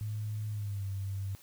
sine tone with pitch glide, 106.6 to 97.75 Hz, G#2 to G2, +46 to -4 cents, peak -33 dBFS, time 0.01-1.35 s, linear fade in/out 0 ms, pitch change -150 cents, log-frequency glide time 0.49-0.85 s, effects white hiss -58 dBFS RMS until 1.42 s

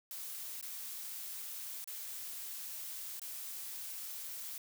blue noise with dropouts, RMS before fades -44 dBFS, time 0.11-4.58 s, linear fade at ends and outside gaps 1 ms, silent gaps 0.612-0.626 / 1.843-1.875 / 3.196-3.217 s, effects none

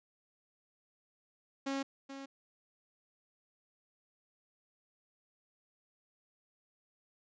sawtooth tone with echo, 273.1 Hz, C#4, 26 cents flat, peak -30 dBFS, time 1.66-1.83 s, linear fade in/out 10 ms, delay 430 ms, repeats 1, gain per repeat -10 dB, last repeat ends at 2.26 s, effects resampled to 16000 Hz

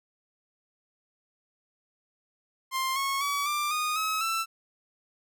sawtooth tone with pitch steps, 1053 / 1095.2 / 1139.1 / 1184.7 / 1232.1 / 1281.5 / 1332.8 Hz, C6 / C#6 / C#6 / D6 / D#6 / E6 / E6, +11 / -21 / +47 / +15 / -17 / -49 / +19 cents, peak -23 dBFS, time 2.71-4.46 s, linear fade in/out 50 ms, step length 250 ms, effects none

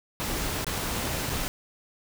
pink noise with dropouts, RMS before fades -30 dBFS, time 0.2-1.48 s, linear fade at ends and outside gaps 0 ms, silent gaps 0.645-0.667 / 1.295-1.299 s, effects none

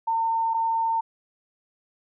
sine tone pair in turn, 907 / 907 Hz, A#5 / A#5, -48 / -48 cents, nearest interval unison, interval 0 cents, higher neither, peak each -21 dBFS, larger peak neither, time 0.07-0.54 / 0.54-1.01 s, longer neither, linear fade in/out 10 ms, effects none

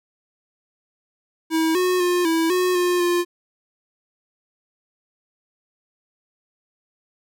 square tone with pitch steps, 322.2 / 364.7 / 355.4 / 327 / 364.3 / 356 / 350.6 Hz, E4 / F#4 / F4 / E4 / F#4 / F4 / F4, -39 / -25 / +30 / -14 / -27 / +33 / +7 cents, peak -18 dBFS, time 1.5-3.25 s, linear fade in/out 50 ms, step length 250 ms, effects none

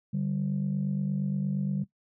sine tone pair together, 145.1 / 193.69 Hz, D3 / G3, -21 / -21 cents, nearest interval perfect fourth, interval 500 cents, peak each -28 dBFS, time 0.13-1.84 s, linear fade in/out 10 ms, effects noise-tail reverb RT60 0.1 s tail -17 dB re dry + tanh soft clip ceiling -21 dBFS

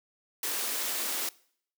white high-pass noise, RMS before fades -32 dBFS, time 0.43-1.29 s, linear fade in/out 2 ms, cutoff 240 Hz, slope 48 dB/octave, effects noise-tail reverb RT60 0.6 s tail -22 dB re dry

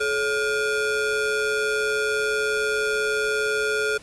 square ring-modulated tone, 493.9 Hz, B4, in tune, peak -19 dBFS, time 0-3.98 s, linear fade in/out 10 ms, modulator 923 Hz, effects pink hiss -47 dBFS RMS until 4.02 s + resampled to 24000 Hz

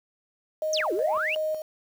sine tone with tremolo, 622 Hz, D#5, 1 cent flat, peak -24 dBFS, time 0.62-1.62 s, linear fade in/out 2 ms, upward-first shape square, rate 2.7 Hz, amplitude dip 55%
sine exponential two-way sweep, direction down then up, 6610 to 326.8 to 2957 Hz, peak -24 dBFS, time 0.73-1.35 s, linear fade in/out 2 ms, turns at 0.93 s
effects tanh soft clip ceiling -16 dBFS + 8-bit

